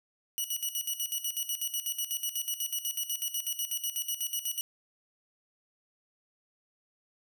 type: tone with tremolo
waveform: 5% pulse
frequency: 2928 Hz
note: F#7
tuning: 19 cents flat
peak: -21 dBFS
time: 0.38-4.61 s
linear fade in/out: 0 ms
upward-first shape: square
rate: 8.1 Hz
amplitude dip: 75%
effects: none